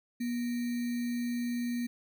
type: tone with sample-and-hold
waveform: sine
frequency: 240.6 Hz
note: B3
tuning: 45 cents flat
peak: -30 dBFS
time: 0.2-1.87 s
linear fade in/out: 10 ms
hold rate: 2100 Hz
effects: none